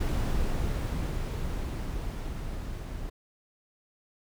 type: noise with level ramp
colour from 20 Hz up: brown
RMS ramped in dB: -27 to -37 dBFS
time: 0-3.1 s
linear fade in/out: 10 ms
effects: none